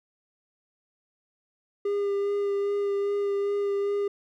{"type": "tone with vibrato", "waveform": "triangle", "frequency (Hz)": 403.1, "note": "G4", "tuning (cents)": 48, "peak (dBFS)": -22, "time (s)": [1.85, 4.08], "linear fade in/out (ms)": 5, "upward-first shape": "sine", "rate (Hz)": 2.5, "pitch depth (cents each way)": 15, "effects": []}